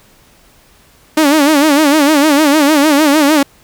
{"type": "tone with vibrato", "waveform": "sawtooth", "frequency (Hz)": 296.4, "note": "D4", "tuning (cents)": 16, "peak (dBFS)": -3, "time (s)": [1.17, 3.43], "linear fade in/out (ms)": 5, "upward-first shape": "sine", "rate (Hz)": 6.6, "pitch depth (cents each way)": 120, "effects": ["pink hiss -47 dBFS RMS until 3.63 s"]}